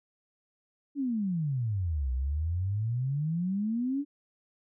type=exponential two-way sweep; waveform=sine; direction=down then up; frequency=293.7 to 61.74 to 293.7 Hz; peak=-27 dBFS; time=0.95-4.05 s; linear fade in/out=50 ms; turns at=2.12 s; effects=none